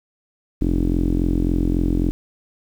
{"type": "tone with low-pass filter", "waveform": "sawtooth", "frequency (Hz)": 43.65, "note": "F1", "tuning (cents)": 0, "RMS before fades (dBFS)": -19, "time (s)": [0.61, 2.11], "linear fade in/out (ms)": 0, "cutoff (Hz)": 300, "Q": 5.1, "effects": ["8-bit"]}